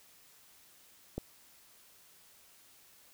click, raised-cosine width 2 ms, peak -22 dBFS, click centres 1.18 s, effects white hiss -61 dBFS RMS until 3.13 s

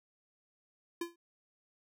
square tone with exponential decay, 341.6 Hz, F4, 38 cents flat, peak -32 dBFS, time 1.01-1.16 s, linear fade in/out 5 ms, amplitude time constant 32 ms, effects none

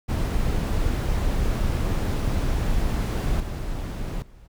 brown noise with level steps, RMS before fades -23 / -29 / -48 dBFS, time 0.08-4.48 s, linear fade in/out 20 ms, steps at 3.4 / 4.22 s, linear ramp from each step 2 ms, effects none

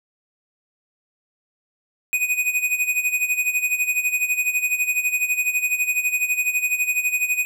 square tone with tremolo, 2489 Hz, D#7, in tune, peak -17 dBFS, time 2.13-7.45 s, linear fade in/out 0 ms, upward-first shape sine, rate 12 Hz, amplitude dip 75%, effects none

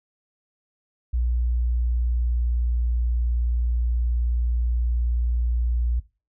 sine tone with pitch glide, 60 to 59.41 Hz, B1 to A#1, -49 to +34 cents, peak -20 dBFS, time 1.13-6 s, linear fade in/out 10 ms, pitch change -17 cents, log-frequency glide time 1.4-2.87 s, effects noise-tail reverb RT60 0.3 s tail -18 dB re dry

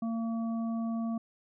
harmonic tone, 227.8 Hz, A#3, 40 cents flat, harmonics 1 / 3 / 5, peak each -30 / -42 / -47 dBFS, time 0.02-1.18 s, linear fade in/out 5 ms, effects none

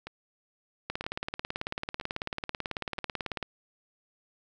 two click trains, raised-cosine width 0.3 ms, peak -23 / -16 dBFS, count 4 / 47, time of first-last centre 0.07-2.983 / 0.9-3.427 s, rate 1.03 / 18.2 Hz, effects none

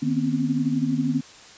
sine tone cluster, 153.5 / 241.3 / 259.7 / 271.9 Hz, D#3 / B3 / C4 / C#4, -23 / -40 / -13 / -33 cents, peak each -27 / -25 / -24 / -30 dBFS, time 0.02-1.21 s, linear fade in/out 10 ms, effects white hiss -46 dBFS RMS until 1.57 s + resampled to 16000 Hz

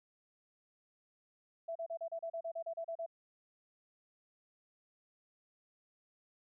sine tone bursts, 664 Hz, E5, 12 cents sharp, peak -37 dBFS, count 13, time 1.68-3.063 s, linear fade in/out 10 ms, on 75 ms, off 34 ms, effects none

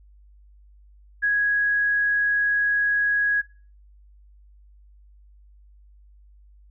sine tone, 1661.2 Hz, G#6, in tune, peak -18 dBFS, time 1.22-3.42 s, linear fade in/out 20 ms, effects noise-tail reverb RT60 0.4 s tail -21 dB re dry + added 50 Hz sine -49 dBFS peak until 6.7 s

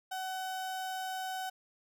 35% pulse tone, 753 Hz, F#5, 30 cents sharp, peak -34 dBFS, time 0.11-1.5 s, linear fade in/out 10 ms, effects none

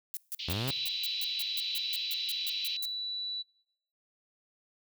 violet noise bursts, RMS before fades -36 dBFS, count 16, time 0.14-2.854 s, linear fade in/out 0 ms, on 29 ms, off 150 ms
white band-pass noise, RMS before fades -39 dBFS, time 0.39-2.77 s, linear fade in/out 5 ms, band 2600 to 4500 Hz, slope 48 dB/octave
sawtooth linear sweep, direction up, 80 to 142.6 Hz, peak -28 dBFS, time 0.48-0.71 s, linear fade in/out 5 ms
sine tone, 3951 Hz, B7, in tune, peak -33 dBFS, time 0.69-3.43 s, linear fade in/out 20 ms
effects noise-tail reverb RT60 0.7 s tail -24 dB re dry

